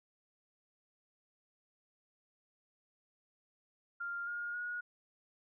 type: tone with pitch steps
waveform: sine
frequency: 1396.9 / 1422.1 / 1447.8 Hz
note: F6 / F6 / F#6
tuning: 0 / +31 / -38 cents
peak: -37 dBFS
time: 4-4.81 s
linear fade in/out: 10 ms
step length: 270 ms
effects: none